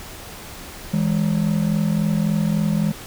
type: ring-modulated tone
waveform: triangle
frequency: 184.5 Hz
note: F#3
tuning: 5 cents flat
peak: -12 dBFS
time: 0.93-2.92 s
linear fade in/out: 10 ms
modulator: 21.8 Hz
effects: pink hiss -37 dBFS RMS until 3.06 s